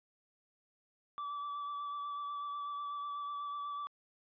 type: tone with vibrato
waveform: triangle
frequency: 1156 Hz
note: D6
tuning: 28 cents flat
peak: -36 dBFS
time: 1.18-3.87 s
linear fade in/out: 0 ms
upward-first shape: sine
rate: 8.1 Hz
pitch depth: 17 cents each way
effects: resampled to 11025 Hz